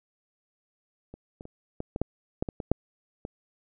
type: clicks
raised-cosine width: 2 ms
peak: -29 / -28 / -29 / -19 / -18 / -12 / -13 / -19 / -20 / -7 / -22 dBFS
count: 11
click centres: 1.14 / 1.409 / 1.454 / 1.804 / 1.961 / 2.016 / 2.425 / 2.488 / 2.602 / 2.716 / 3.251 s
effects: none